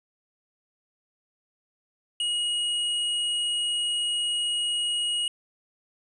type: tone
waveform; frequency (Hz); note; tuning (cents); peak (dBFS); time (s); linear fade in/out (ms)
square; 2891; F#7; -41; -25; 2.2-5.28; 2
effects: resampled to 22050 Hz